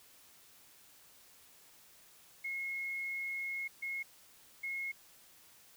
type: tone bursts at uneven times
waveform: sine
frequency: 2165 Hz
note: C#7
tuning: 41 cents flat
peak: -36 dBFS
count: 3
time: 2.44-3.68 / 3.82-4.03 / 4.63-4.92 s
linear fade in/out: 10 ms
effects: white hiss -61 dBFS RMS until 5.76 s